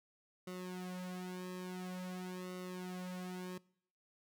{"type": "tone with flanger", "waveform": "sawtooth", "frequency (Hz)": 182.5, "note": "F#3", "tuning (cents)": -24, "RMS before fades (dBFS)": -44, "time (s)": [0.47, 3.58], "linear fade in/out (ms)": 5, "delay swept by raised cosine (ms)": [1.2, 4.1], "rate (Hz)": 0.48, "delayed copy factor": -0.9, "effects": ["noise-tail reverb RT60 0.7 s tail -24 dB re dry"]}